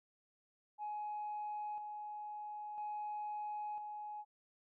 sine tone with tremolo, 840 Hz, G#5, 19 cents sharp, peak -38 dBFS, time 0.78-4.25 s, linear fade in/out 50 ms, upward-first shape square, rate 0.5 Hz, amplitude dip 40%, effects tanh soft clip ceiling -36 dBFS

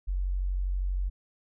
sine tone, 46.25 Hz, F#1, in tune, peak -26 dBFS, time 0.07-1.1 s, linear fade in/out 20 ms, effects none

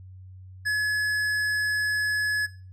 triangle tone with tanh clipping, 1700 Hz, G#6, 40 cents sharp, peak -24 dBFS, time 0.65-2.47 s, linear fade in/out 20 ms, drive 16 dB, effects noise-tail reverb RT60 0.4 s tail -19 dB re dry + added 93 Hz sine -42 dBFS peak until 2.72 s

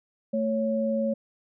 sine tone pair together, 221.9 / 554.4 Hz, A3 / C#5, +15 / 0 cents, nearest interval octave + major third, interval 1585 cents, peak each -26 dBFS, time 0.33-1.14 s, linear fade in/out 10 ms, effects none

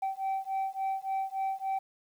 sine beating tone pair, 771 / 774.5 Hz, G5 / G5, -29 / -21 cents, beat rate 3.5 Hz, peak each -31 dBFS, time 0.02-1.79 s, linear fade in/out 10 ms, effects tanh soft clip ceiling -27 dBFS + 10-bit

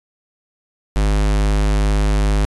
square tone, 51.2 Hz, G#1, 24 cents flat, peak -14 dBFS, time 0.96-2.45 s, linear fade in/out 0 ms, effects resampled to 24000 Hz

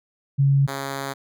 sine / 5% pulse tone pair in turn, 138.59 / 137.47 Hz, C#3 / C#3, 0 / -14 cents, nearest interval unison, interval 14 cents, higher first, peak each -14 / -16 dBFS, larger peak first, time 0.38-0.67 / 0.67-1.14 s, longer second, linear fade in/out 20 ms, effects none

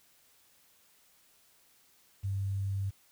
sine tone with quantisation, 98 Hz, G2, in tune, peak -30 dBFS, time 2.23-2.91 s, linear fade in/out 20 ms, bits 10, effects white hiss -65 dBFS RMS until 3.11 s

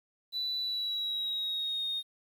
triangle tone with pitch glide, 3972 to 3706 Hz, B7 to A#7, +9 to -11 cents, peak -28 dBFS, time 0.32-2.03 s, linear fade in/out 50 ms, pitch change -120 cents, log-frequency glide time 0.6-1.85 s, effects tanh soft clip ceiling -28 dBFS + 10-bit

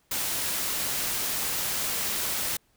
white noise, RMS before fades -29 dBFS, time 0.11-2.57 s, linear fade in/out 5 ms, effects pink hiss -67 dBFS RMS until 2.76 s

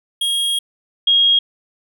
square / sine tone pair in turn, 3269 / 3269 Hz, G#7 / G#7, -28 / -28 cents, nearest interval unison, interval 0 cents, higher neither, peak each -17 / -10 dBFS, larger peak second, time 0.21-0.59 / 1.07-1.39 s, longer first, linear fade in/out 5 ms, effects none

